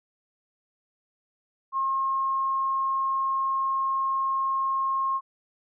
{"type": "tone", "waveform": "sine", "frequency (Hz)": 1074, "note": "C6", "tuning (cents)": 45, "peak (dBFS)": -23, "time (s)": [1.72, 5.21], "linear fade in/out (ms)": 50, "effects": []}